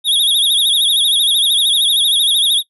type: tone with vibrato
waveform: square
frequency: 3520 Hz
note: A7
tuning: in tune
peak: -11 dBFS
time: 0.04-2.63 s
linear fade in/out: 50 ms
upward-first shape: sine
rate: 13 Hz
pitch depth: 130 cents each way
effects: noise-tail reverb RT60 0.1 s tail -20 dB re dry + resampled to 32000 Hz